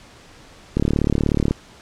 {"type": "click train", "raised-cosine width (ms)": 3, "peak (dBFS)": -5, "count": 28, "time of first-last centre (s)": [0.77, 1.51], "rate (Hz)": 36.5, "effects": ["pink hiss -46 dBFS RMS until 1.81 s", "low-pass 7000 Hz 12 dB/octave"]}